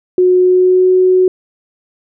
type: tone with pitch glide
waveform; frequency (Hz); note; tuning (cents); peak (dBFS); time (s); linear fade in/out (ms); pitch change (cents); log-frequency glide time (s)
sine; 364.7 to 369.6; F#4 to F#4; -25 to -2; -6; 0.18-1.28; 2; +23; 0.39-0.9
effects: none